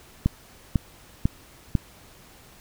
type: click train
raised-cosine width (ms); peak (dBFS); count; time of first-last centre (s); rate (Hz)
5; -7; 4; 0.26-1.753; 2.01
effects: pink hiss -51 dBFS RMS until 2.6 s